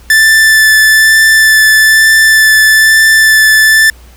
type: tone with vibrato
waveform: 45% pulse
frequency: 1758 Hz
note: A6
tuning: 2 cents flat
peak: -3 dBFS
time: 0.1-3.9 s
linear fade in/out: 2 ms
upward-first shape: sine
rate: 1.1 Hz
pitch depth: 10 cents each way
effects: added 60 Hz sine -34 dBFS peak until 4.16 s + pink hiss -42 dBFS RMS until 4.16 s